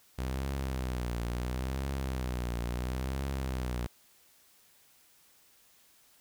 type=tone with vibrato; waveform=sawtooth; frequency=63.3 Hz; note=B1; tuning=43 cents sharp; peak=-28 dBFS; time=0.18-3.87 s; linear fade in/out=10 ms; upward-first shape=triangle; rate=0.73 Hz; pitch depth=140 cents each way; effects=white hiss -63 dBFS RMS until 6.2 s